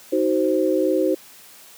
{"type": "chord", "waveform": "sine", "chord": "C diminished", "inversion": "first", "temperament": "just", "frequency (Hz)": [314, 376.7, 523.3], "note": ["Eb4", "Gb4", "C5"], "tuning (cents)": [16, 31, 0], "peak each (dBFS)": -21, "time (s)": [0.12, 1.15], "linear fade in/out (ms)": 10, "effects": ["white hiss -46 dBFS RMS until 1.77 s", "high-pass 150 Hz 12 dB/octave"]}